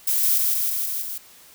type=noise with echo; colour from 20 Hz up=violet; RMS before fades=-21 dBFS; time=0.07-0.38 s; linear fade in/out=5 ms; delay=160 ms; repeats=5; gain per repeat=-2 dB; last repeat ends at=1.18 s; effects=white hiss -49 dBFS RMS until 1.54 s